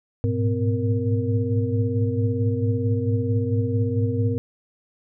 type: tone cluster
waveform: sine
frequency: 103.9 / 108.4 / 121.8 / 255.2 / 467.2 Hz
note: G#2 / A2 / B2 / C4 / A#4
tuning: +1 / -25 / -24 / -43 / +4 cents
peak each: -22 / -28 / -29 / -27 / -28 dBFS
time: 0.24-4.38 s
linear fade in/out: 0 ms
effects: none